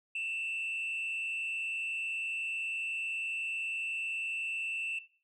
sine tone with frequency modulation, 2674 Hz, E7, 24 cents sharp, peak -31 dBFS, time 0.15-4.99 s, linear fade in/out 5 ms, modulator 150 Hz, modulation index 0.45, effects noise-tail reverb RT60 0.4 s tail -18 dB re dry + tanh soft clip ceiling -31 dBFS

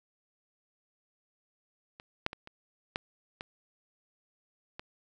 clicks, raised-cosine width 0.3 ms, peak -30 / -12 / -24 / -30 / -15 / -22 / -24 dBFS, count 7, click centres 1.999 / 2.264 / 2.331 / 2.474 / 2.959 / 3.409 / 4.795 s, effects none

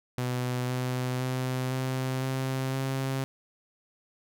sawtooth tone with pitch steps, 125.1 / 126.77 / 128.47 / 130.19 / 131.93 / 133.69 Hz, B2 / B2 / C3 / C3 / C3 / C3, +23 / +46 / -31 / -8 / +15 / +38 cents, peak -24 dBFS, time 0.18-3.24 s, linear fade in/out 0 ms, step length 510 ms, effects none

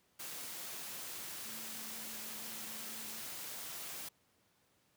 sine tone in noise, 220.5 Hz, A3, 4 cents sharp, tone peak -56 dBFS, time 1.45-3.21 s, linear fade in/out 10 ms, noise white, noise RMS -45 dBFS, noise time 0.19-4.09 s, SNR -14 dB, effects pink hiss -73 dBFS RMS until 4.96 s + high-pass 100 Hz 12 dB/octave

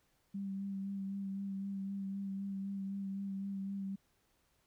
sine tone with vibrato, 196 Hz, G3, in tune, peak -37 dBFS, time 0.34-3.96 s, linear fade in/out 10 ms, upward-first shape sine, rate 3.9 Hz, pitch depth 21 cents each way, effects pink hiss -75 dBFS RMS until 4.66 s

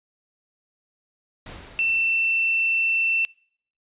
pink noise with exponential decay, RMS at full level -38 dBFS, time 1.46-2.98 s, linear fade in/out 2 ms, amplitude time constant 330 ms
sine tone, 2683 Hz, E7, 30 cents sharp, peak -19 dBFS, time 1.79-3.25 s, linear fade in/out 0 ms
effects noise-tail reverb RT60 0.6 s tail -26 dB re dry + resampled to 8000 Hz

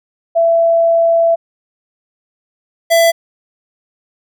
sine / square tone pair in turn, 668 / 668 Hz, E5 / E5, +23 / +23 cents, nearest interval unison, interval 0 cents, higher neither, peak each -8 dBFS, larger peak neither, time 0.35-1.36 / 2.9-3.12 s, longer first, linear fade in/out 20 ms, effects none

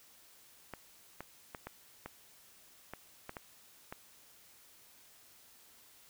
clicks, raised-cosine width 0.5 ms, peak -27 dBFS, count 9, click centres 0.737 / 1.206 / 1.548 / 1.67 / 2.06 / 2.936 / 3.294 / 3.368 / 3.925 s, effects white hiss -61 dBFS RMS until 6.09 s

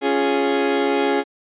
30% pulse chord, Db major, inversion none, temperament equal, 277.2 / 349.2 / 415.3 Hz, Db4 / F4 / Ab4, 0 / 0 / 0 cents, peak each -19 / -22 / -17 dBFS, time 0.01-1.24 s, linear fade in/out 50 ms, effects resampled to 8000 Hz

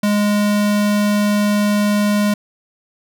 square tone, 206.9 Hz, G#3, 6 cents flat, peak -14 dBFS, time 0.03-2.34 s, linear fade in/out 5 ms, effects none

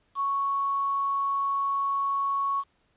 sine tone with quantisation, 1108.7 Hz, C#6, in tune, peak -24 dBFS, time 0.15-2.64 s, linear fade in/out 50 ms, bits 8, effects pink hiss -69 dBFS RMS until 2.96 s + resampled to 8000 Hz

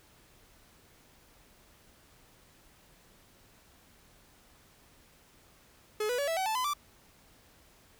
45% pulse tone with pitch steps, 425.7 / 491.8 / 568.2 / 656.5 / 758.5 / 876.3 / 1012.5 / 1169.8 Hz, G#4 / B4 / C#5 / E5 / F#5 / A5 / B5 / D6, +43 / -7 / +43 / -7 / +43 / -7 / +43 / -7 cents, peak -29 dBFS, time 6-6.736 s, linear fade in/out 5 ms, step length 92 ms, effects pink hiss -61 dBFS RMS until 7.99 s

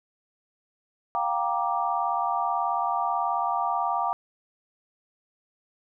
sine chord, G minor seventh, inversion third, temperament just, 705.6 / 784 / 940.8 / 1176 Hz, F5 / G5 / Bb5 / D6, +18 / 0 / +16 / +2 cents, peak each -29 dBFS, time 1.15-4.13 s, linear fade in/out 0 ms, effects none

